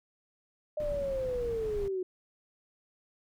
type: linear sweep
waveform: sine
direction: down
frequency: 609 to 362.8 Hz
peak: -30 dBFS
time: 0.77-2.03 s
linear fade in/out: 5 ms
type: noise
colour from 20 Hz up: brown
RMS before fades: -41 dBFS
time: 0.8-1.88 s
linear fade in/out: 0 ms
effects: none